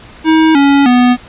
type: tone with pitch steps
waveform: square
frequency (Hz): 318.3 / 280.3 / 246.9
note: D#4 / C#4 / B3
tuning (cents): +39 / +19 / 0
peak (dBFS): -6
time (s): 0.24-1.17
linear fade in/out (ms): 50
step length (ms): 310
effects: pink hiss -36 dBFS RMS until 1.28 s + resampled to 8000 Hz